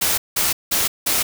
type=noise bursts; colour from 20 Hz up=white; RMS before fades=-19 dBFS; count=4; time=0.01-1.23 s; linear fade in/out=10 ms; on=170 ms; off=180 ms; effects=none